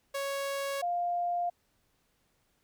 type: tone pair in turn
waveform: sawtooth / sine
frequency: 554.4 / 700.9 Hz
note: C#5 / F5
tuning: 0 / +6 cents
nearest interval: major third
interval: 406 cents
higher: second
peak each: -28 dBFS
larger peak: neither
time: 0.14-0.82 / 0.82-1.5 s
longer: neither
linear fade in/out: 10 ms
effects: pink hiss -73 dBFS RMS until 2.63 s